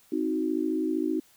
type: chord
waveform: sine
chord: C diminished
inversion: none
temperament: equal with one note detuned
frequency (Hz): 261.6 / 314.7 / 370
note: C4 / Eb4 / Gb4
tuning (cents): 0 / +20 / 0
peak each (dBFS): -31 / -27 / -31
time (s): 0.12-1.2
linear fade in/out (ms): 5
effects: white hiss -60 dBFS RMS until 1.36 s